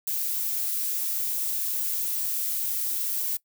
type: noise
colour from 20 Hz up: violet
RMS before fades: -28 dBFS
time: 0.07-3.37 s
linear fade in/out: 5 ms
effects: noise-tail reverb RT60 0.1 s tail -21 dB re dry